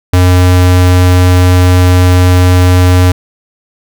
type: tone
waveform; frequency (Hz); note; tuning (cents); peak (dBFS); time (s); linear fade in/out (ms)
square; 90.4; F#2; -40; -4; 0.13-3.12; 5
effects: none